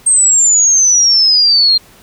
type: exponential sweep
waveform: sine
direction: down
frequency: 8460 to 4167 Hz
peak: -6 dBFS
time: 0.06-1.78 s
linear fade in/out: 10 ms
effects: pink hiss -43 dBFS RMS until 2.02 s